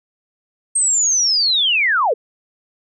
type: linear sweep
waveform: sine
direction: down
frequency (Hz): 8480 to 401.9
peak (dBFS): -13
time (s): 0.75-2.14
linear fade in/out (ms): 10
effects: none